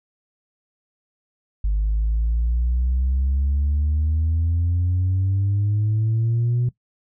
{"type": "exponential sweep", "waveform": "sine", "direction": "up", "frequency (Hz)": [50.2, 123.47], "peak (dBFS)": -16, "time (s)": [1.64, 6.69], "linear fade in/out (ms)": 5, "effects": ["noise-tail reverb RT60 0.1 s tail -18 dB re dry", "tanh soft clip ceiling -15 dBFS"]}